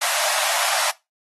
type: high-pass noise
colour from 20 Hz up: pink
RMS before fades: -22 dBFS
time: 0.01-0.91 s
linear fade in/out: 10 ms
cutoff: 590 Hz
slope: 96 dB/octave
effects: noise-tail reverb RT60 0.2 s tail -18 dB re dry + AAC 32 kbps